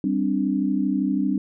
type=chord; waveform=sine; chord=G suspended fourth; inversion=none; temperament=just; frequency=196 / 261.3 / 294 Hz; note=G3 / C4 / D4; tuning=0 / -2 / +2 cents; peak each=-24 dBFS; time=0.04-1.38 s; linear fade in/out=2 ms; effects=none